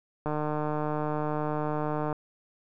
click train, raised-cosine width 1 ms, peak -17 dBFS, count 283, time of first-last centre 0.26-2.128 s, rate 151 Hz, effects none

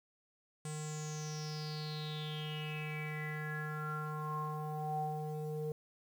square tone with low-pass filter sweep, 152.8 Hz, D#3, 31 cents flat, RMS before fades -40 dBFS, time 0.65-5.72 s, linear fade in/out 2 ms, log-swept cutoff 8400 to 510 Hz, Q 9.4, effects 10-bit

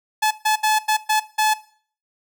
sawtooth tone bursts at uneven times, 861 Hz, A5, 38 cents flat, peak -12 dBFS, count 6, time 0.22-0.31 / 0.45-0.56 / 0.63-0.79 / 0.88-0.97 / 1.09-1.2 / 1.38-1.54 s, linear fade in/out 10 ms, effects noise-tail reverb RT60 0.5 s tail -19 dB re dry

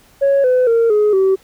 sine tone with pitch steps, 554.4 / 505.5 / 460.8 / 420.2 / 383.1 Hz, C#5 / B4 / A#4 / G#4 / G4, 0 / +40 / -20 / +20 / -40 cents, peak -8 dBFS, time 0.21-1.36 s, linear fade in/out 20 ms, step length 230 ms, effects tanh soft clip ceiling -8 dBFS + pink hiss -50 dBFS RMS until 1.43 s

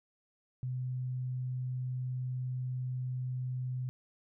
sine tone, 127.1 Hz, C3, 50 cents flat, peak -33 dBFS, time 0.63-3.89 s, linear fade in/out 0 ms, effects none

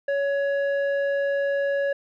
square tone with low-pass filter, 560 Hz, C#5, 18 cents sharp, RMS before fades -24 dBFS, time 0.08-1.93 s, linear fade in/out 5 ms, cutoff 1400 Hz, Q 1.8, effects none

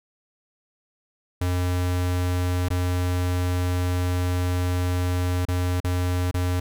square tone with dropouts, 90 Hz, F#2, 47 cents flat, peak -22 dBFS, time 1.41-6.6 s, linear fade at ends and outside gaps 5 ms, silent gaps 2.686-2.703 / 5.453-5.484 / 5.803-5.844 / 6.312-6.342 s, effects none

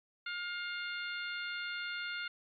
harmonic tone with a mistuned harmonic, 710 Hz, F5, 28 cents sharp, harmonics 2 / 3 / 4 / 5 / 6, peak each -39 / -43 / -45 / -47 / -49 dBFS, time 0.26-2.28 s, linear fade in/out 5 ms, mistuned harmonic 4, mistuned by -22 cents, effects MP3 64 kbps

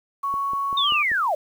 sine tone with pitch glide, 1112 to 1191.8 Hz, C#6 to D6, +5 to +25 cents, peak -22 dBFS, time 0.23-1.03 s, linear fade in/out 10 ms, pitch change +120 cents, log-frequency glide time 0.82-0.89 s
click train, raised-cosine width 2 ms, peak -26 dBFS, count 5, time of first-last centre 0.34-1.117 s, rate 5.15 Hz
sine linear sweep, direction down, 3700 to 554.4 Hz, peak -19 dBFS, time 0.77-1.35 s, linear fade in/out 5 ms
effects 8-bit

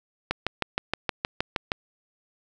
click train, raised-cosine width 0.3 ms, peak -8 dBFS, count 10, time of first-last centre 0.31-1.718 s, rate 6.39 Hz, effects none

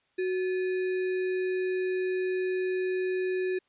sine tone with sample-and-hold, 369.7 Hz, F#4, 1 cent flat, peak -26 dBFS, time 0.18-3.59 s, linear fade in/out 10 ms, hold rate 2100 Hz, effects white hiss -71 dBFS RMS until 3.68 s + resampled to 8000 Hz

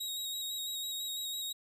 sawtooth tone with vibrato, 3795 Hz, A#7, 30 cents sharp, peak -33 dBFS, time 0-1.53 s, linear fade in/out 10 ms, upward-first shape square, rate 6 Hz, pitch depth 16 cents each way, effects none

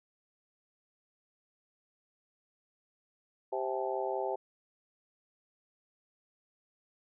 harmonic tone with a mistuned harmonic, 130.81 Hz, C3, in tune, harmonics 3 / 4 / 5 / 6 / 7, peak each -36 / -37 / -38 / -39 / -39 dBFS, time 3.52-4.36 s, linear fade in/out 10 ms, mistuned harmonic 7, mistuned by -89 cents, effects none

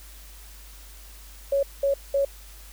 sine tone bursts, 556 Hz, C#5, 5 cents sharp, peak -19 dBFS, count 3, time 1.52-2.25 s, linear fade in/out 5 ms, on 110 ms, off 200 ms, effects added 50 Hz sine -44 dBFS peak until 2.72 s + white hiss -49 dBFS RMS until 2.72 s

